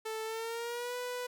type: tone with pitch glide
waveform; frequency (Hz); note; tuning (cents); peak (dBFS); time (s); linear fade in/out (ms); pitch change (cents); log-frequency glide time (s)
sawtooth; 440.4 to 494.3; A4 to B4; +2 to +1; -32; 0.05-1.27; 10; +199; 0.24-0.96
effects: none